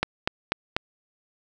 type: click train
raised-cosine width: 0.3 ms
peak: -6 dBFS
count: 4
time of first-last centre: 0.03-0.765 s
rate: 4.08 Hz
effects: none